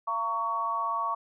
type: tone cluster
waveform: sine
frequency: 683 / 921 / 1121 Hz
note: F5 / A#5 / C#6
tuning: -39 / -21 / +19 cents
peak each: -37 / -33 / -28 dBFS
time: 0.07-1.15 s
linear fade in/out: 10 ms
effects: none